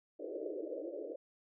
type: band-pass noise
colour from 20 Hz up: white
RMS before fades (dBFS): -42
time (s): 0.19-1.16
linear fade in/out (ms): 10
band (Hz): 300 to 600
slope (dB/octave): 96
effects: none